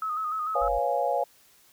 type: tone with vibrato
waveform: sine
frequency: 1263 Hz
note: D#6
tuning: 26 cents sharp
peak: -27 dBFS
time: 0.02-0.68 s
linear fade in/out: 2 ms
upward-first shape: square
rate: 6.7 Hz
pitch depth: 39 cents each way
type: chord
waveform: sine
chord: C# dominant seventh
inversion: third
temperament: equal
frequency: 493.9 / 554.4 / 698.5 / 830.6 Hz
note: B4 / C#5 / E#5 / G#5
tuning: 0 / 0 / 0 / 0 cents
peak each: -31 / -28 / -28 / -29 dBFS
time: 0.55-1.24 s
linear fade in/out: 5 ms
type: tone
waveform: sine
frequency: 49 Hz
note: G1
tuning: in tune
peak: -34 dBFS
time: 0.61-0.79 s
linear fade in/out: 10 ms
effects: white hiss -59 dBFS RMS until 1.72 s